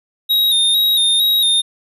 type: tone with vibrato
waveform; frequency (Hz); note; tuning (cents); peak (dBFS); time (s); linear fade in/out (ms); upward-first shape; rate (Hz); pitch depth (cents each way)
square; 3729; A#7; 0; -12; 0.29-1.62; 20; square; 2.2; 38
effects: none